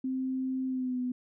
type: tone with pitch glide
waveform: sine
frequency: 260.8 to 250 Hz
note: C4 to B3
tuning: -5 to +21 cents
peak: -29 dBFS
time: 0.04-1.12 s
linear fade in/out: 5 ms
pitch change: -74 cents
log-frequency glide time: 0.67-1 s
effects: none